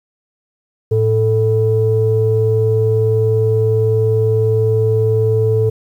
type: tone pair together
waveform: sine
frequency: 109.82 / 440 Hz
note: A2 / A4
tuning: -3 / 0 cents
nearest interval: 2 octaves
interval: 2403 cents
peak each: -13 dBFS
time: 0.91-5.7 s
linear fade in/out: 10 ms
effects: tanh soft clip ceiling -4 dBFS + 8-bit